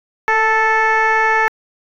sine tone with frequency modulation, 1318.5 Hz, E6, in tune, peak -10 dBFS, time 0.28-1.48 s, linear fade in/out 0 ms, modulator 437 Hz, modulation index 1.8, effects tanh soft clip ceiling -8 dBFS

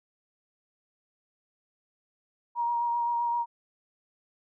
sine tone with vibrato, 946 Hz, A#5, 25 cents sharp, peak -25 dBFS, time 2.55-3.46 s, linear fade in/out 50 ms, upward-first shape sine, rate 7.7 Hz, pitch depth 15 cents each way, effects none

